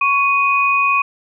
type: tone pair together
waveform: sine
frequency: 1108.7 / 2489 Hz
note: C#6 / D#7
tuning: 0 / 0 cents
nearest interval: octave + major second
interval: 1400 cents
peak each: -15 dBFS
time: 0.01-1.02 s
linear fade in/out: 5 ms
effects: none